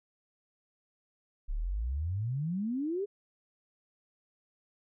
sine exponential sweep, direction up, 32.7 to 420 Hz, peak -30 dBFS, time 1.48-3.06 s, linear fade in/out 20 ms, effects none

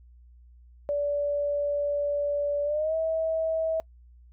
sine tone with pitch glide, 578 to 645 Hz, D5 to E5, -28 to -38 cents, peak -24 dBFS, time 0.89-3.8 s, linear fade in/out 0 ms, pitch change +190 cents, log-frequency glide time 2.64-2.95 s, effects noise-tail reverb RT60 0.1 s tail -24 dB re dry + added 60 Hz sine -50 dBFS peak until 4.32 s

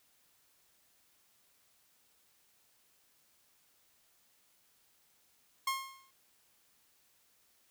sawtooth tone with exponential decay, 1073 Hz, C6, 43 cents sharp, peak -25 dBFS, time 5.67-6.11 s, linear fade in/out 5 ms, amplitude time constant 95 ms, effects white hiss -70 dBFS RMS until 7.7 s

